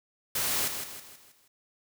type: noise with echo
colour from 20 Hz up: white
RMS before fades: -29 dBFS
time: 0.35-0.68 s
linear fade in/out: 5 ms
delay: 160 ms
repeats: 5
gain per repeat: -7 dB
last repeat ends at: 1.48 s
effects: none